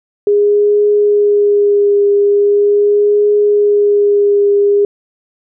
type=tone with vibrato; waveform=sine; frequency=410 Hz; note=G#4; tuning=22 cents flat; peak=-7 dBFS; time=0.27-4.85 s; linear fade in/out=2 ms; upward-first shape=triangle; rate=0.41 Hz; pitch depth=22 cents each way; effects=none